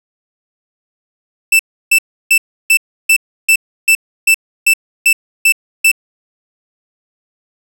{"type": "tone bursts", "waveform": "45% pulse", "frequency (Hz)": 2653, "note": "E7", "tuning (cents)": 10, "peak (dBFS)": -6, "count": 12, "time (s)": [1.52, 5.916], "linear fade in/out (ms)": 5, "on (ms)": 73, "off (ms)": 320, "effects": []}